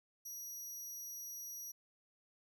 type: tone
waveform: 25% pulse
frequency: 5790 Hz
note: F#8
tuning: 38 cents flat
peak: -40 dBFS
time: 0.25-1.72 s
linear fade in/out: 10 ms
effects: none